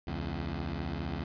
15% pulse beating tone pair, 69.5 / 84.5 Hz, C#2 / E2, +5 / +43 cents, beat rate 15 Hz, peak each -30 dBFS, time 0.07-1.24 s, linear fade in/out 5 ms, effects resampled to 11025 Hz + 11-bit

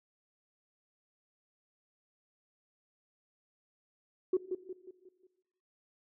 sine tone with echo, 370 Hz, F#4, in tune, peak -23 dBFS, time 4.33-4.37 s, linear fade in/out 5 ms, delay 180 ms, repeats 5, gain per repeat -7 dB, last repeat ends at 5.27 s, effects noise-tail reverb RT60 1.0 s tail -17 dB re dry + tanh soft clip ceiling -20 dBFS

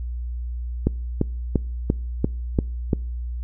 click train, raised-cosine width 3 ms, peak -5 dBFS, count 7, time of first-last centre 0.87-2.932 s, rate 2.91 Hz, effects noise-tail reverb RT60 0.5 s tail -26 dB re dry + added 60 Hz sine -26 dBFS peak until 3.43 s

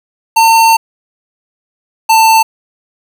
square tone pair in turn, 904 / 891 Hz, A5 / A5, +47 / +22 cents, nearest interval unison, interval 25 cents, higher first, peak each -5 dBFS, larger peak neither, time 0.36-0.77 / 2.09-2.43 s, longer first, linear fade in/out 10 ms, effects 7-bit

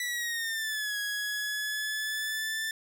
sawtooth linear two-way sweep, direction down then up, 1969 to 1661.2 to 1772 Hz, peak -27 dBFS, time 0-2.71 s, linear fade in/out 2 ms, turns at 0.98 s, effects none

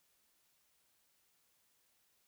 silence, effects white hiss -75 dBFS RMS until 2.27 s

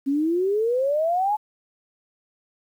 sine exponential sweep, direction up, 268.1 to 867 Hz, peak -19 dBFS, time 0.06-1.37 s, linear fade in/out 20 ms, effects 9-bit

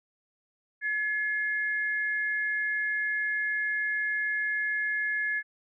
sine tone pair together, 1704.4 / 2131 Hz, G#6 / C7, +44 / +31 cents, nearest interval major third, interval 387 cents, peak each -27 / -34 dBFS, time 0.81-5.43 s, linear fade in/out 50 ms, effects none

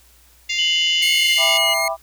harmonic tone, 698.5 Hz, F5, in tune, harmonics 3 / 4 / 5 / 6 / 7 / 8 / 9 / 10, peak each -24 / -24 / -29 / -34 / -31 / -38 / -35 / -35 dBFS, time 0.49-1.58 s, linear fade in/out 10 ms
sine tone with pitch glide, 2960 to 2907 Hz, F#7 to F#7, 0 to -31 cents, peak -17 dBFS, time 0.58-1.74 s, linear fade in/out 10 ms, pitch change -31 cents, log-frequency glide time 1.3-1.54 s
sawtooth tone with vibrato, 2133 Hz, C7, 33 cents sharp, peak -16 dBFS, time 1.02-1.88 s, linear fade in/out 2 ms, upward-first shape triangle, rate 2.5 Hz, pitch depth 24 cents each way
sine chord, E minor seventh, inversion none, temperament just, 659.3 / 791.1 / 988.9 / 1186.7 Hz, E5 / G5 / B5 / D6, 0 / +16 / +2 / +18 cents, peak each -23 / -27 / -28 / -28 dBFS, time 1.37-1.97 s, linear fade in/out 50 ms
effects added 60 Hz sine -53 dBFS peak until 2.02 s + white hiss -53 dBFS RMS until 2.02 s

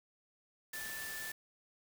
sine tone in noise, 1760 Hz, A6, in tune, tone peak -43 dBFS, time 0.73-1.32 s, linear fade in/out 5 ms, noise white, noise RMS -45 dBFS, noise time 0.73-1.32 s, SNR -1 dB, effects none

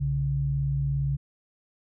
sine tone pair together, 61.7 / 139.2 Hz, B1 / C#3, -1 / +8 cents, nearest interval octave + major second, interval 1409 cents, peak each -31 / -24 dBFS, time 0-1.17 s, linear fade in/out 20 ms, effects none

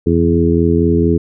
harmonic tone with a mistuned harmonic, 84.3 Hz, E2, 39 cents sharp, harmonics 1 / 2 / 3 / 4 / 5, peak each -16 / -16 / -16 / -16 / -16 dBFS, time 0.06-1.18 s, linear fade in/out 10 ms, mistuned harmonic 1, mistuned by +34 cents, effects none

